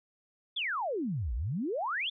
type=exponential two-way sweep; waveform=sine; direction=down then up; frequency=3634 to 51.91 to 3634 Hz; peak=-30 dBFS; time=0.56-2.1 s; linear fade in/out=10 ms; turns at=1.34 s; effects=none